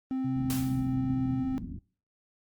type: tone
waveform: triangle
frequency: 261.7 Hz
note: C4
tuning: in tune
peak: -26 dBFS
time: 0.11-1.58 s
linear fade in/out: 0 ms
type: tone with pitch glide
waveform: sine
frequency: 130.7 to 127.71 Hz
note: C3 to C3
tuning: -1 to -42 cents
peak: -32 dBFS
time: 0.24-1.42 s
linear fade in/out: 10 ms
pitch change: -41 cents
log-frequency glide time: 0.38-0.94 s
type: low-pass noise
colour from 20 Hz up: white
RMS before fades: -39 dBFS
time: 0.36-1.79 s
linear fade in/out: 5 ms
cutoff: 270 Hz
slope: 48 dB/octave
type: noise with exponential decay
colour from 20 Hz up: white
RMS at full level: -34 dBFS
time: 0.5-0.96 s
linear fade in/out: 1 ms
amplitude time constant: 100 ms
effects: noise-tail reverb RT60 0.4 s tail -22 dB re dry + Opus 32 kbps